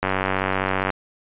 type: click train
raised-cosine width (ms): 0.5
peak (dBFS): -6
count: 84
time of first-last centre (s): 0.03-0.903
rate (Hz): 95.1
effects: resampled to 8000 Hz